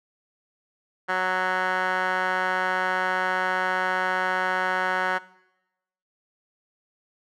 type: tone with band-pass filter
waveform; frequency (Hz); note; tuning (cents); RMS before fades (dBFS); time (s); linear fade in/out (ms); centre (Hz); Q
15% pulse; 185; F#3; 0; -25; 1.08-5.19; 20; 1300; 7.5
effects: noise-tail reverb RT60 0.9 s tail -19 dB re dry